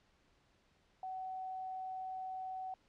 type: tone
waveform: sine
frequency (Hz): 752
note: F#5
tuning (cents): +28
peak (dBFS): -40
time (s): 1.03-2.74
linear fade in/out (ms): 2
effects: pink hiss -72 dBFS RMS until 2.88 s + low-pass 5000 Hz 12 dB/octave